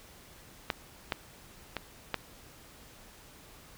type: clicks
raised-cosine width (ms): 0.3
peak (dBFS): -12 / -13 / -17 / -13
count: 4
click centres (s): 0.702 / 1.122 / 1.767 / 2.143
effects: pink hiss -54 dBFS RMS until 3.77 s